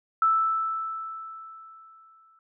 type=tone with exponential decay; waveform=sine; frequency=1318.5 Hz; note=E6; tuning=in tune; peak=-17 dBFS; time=0.22-2.39 s; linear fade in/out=2 ms; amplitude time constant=470 ms; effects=none